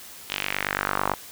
sawtooth tone with band-pass filter sweep, 49 Hz, G1, in tune, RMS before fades -28 dBFS, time 0.29-1.15 s, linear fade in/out 20 ms, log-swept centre 3200 to 950 Hz, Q 2.4, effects white hiss -43 dBFS RMS until 1.31 s

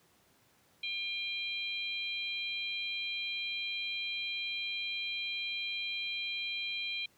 harmonic tone, 799 Hz, G5, 33 cents sharp, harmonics 3 / 4 / 5, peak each -37 / -39 / -41 dBFS, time 0.83-7.06 s, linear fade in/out 5 ms, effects pink hiss -67 dBFS RMS until 7.17 s + high-pass 100 Hz 12 dB/octave

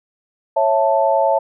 sine chord, A major, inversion first, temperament just, 550 / 660 / 880 Hz, C#5 / E5 / A5, -14 / +2 / 0 cents, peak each -17 dBFS, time 0.56-1.39 s, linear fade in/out 10 ms, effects none

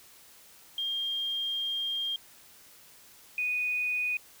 sine tone pair in turn, 3210 / 2479 Hz, G7 / D#7, +40 / -7 cents, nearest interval major third, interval 447 cents, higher first, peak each -29 / -27 dBFS, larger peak second, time 0.78-2.16 / 3.38-4.17 s, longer first, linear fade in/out 2 ms, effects white hiss -55 dBFS RMS until 4.4 s

